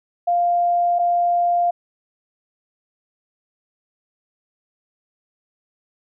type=tone pair in turn; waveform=sine; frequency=698.5 / 698.5 Hz; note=F5 / F5; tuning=0 / 0 cents; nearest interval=unison; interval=0 cents; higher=neither; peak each=-15 dBFS; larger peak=neither; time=0.27-0.99 / 0.99-1.71 s; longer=neither; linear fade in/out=10 ms; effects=none